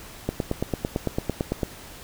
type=click train; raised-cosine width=2 ms; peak=-10 dBFS; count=13; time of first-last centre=0.29-1.632 s; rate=8.94 Hz; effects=pink hiss -43 dBFS RMS until 2.03 s